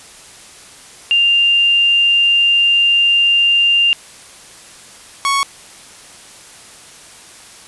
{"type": "tone pair in turn", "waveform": ["sine", "sawtooth"], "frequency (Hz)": [2794, 1108.8], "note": ["F7", "C#6"], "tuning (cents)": [0, 0], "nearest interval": "octave + major third", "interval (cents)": 1600, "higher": "first", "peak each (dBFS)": -9, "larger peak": "neither", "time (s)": [[1.11, 3.93], [5.25, 5.43]], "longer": "first", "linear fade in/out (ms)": 0, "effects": ["white hiss -39 dBFS RMS until 7.67 s", "resampled to 24000 Hz"]}